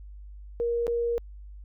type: tone with dropouts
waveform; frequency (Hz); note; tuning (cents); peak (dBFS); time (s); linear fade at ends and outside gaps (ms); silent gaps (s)
sine; 471.3; A#4; +19; -24; 0.6-1.18; 0; 0.868-0.879
effects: added 50 Hz sine -41 dBFS peak until 1.64 s